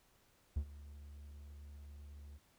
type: tone with ADSR envelope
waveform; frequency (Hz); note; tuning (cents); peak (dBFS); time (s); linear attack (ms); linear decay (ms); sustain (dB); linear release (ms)
triangle; 72.3; D2; -27; -29; 0.56-2.39; 9; 74; -19; 32
effects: pink hiss -71 dBFS RMS until 2.58 s